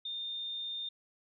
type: tone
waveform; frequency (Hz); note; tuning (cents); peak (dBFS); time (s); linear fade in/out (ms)
sine; 3628; A#7; -48; -36; 0.05-0.89; 5
effects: none